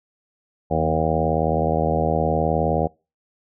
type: harmonic tone with a mistuned harmonic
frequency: 79.3 Hz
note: D#2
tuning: 33 cents sharp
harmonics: 1 / 2 / 3 / 4 / 5 / 6 / 7 / 8 / 9 / 10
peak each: -27 / -25 / -29 / -30 / -30 / -26 / -25 / -31 / -26 / -28 dBFS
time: 0.7-2.88 s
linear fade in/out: 20 ms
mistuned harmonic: 2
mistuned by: +30 cents
effects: noise-tail reverb RT60 0.3 s tail -25 dB re dry